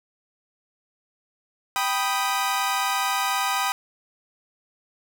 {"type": "chord", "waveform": "sawtooth", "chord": "G augmented", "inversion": "none", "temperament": "equal", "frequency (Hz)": [784, 987.8, 1244.5], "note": ["G5", "B5", "D#6"], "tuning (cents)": [0, 0, 0], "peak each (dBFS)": [-23, -23, -23], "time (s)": [1.76, 3.72], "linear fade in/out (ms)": 0, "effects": []}